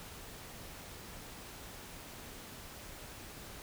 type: silence
effects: pink hiss -49 dBFS RMS until 3.62 s